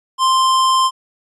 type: tone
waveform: square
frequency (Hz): 1046.5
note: C6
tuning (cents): 0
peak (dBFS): -12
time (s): 0.18-0.91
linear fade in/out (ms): 50
effects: resampled to 24000 Hz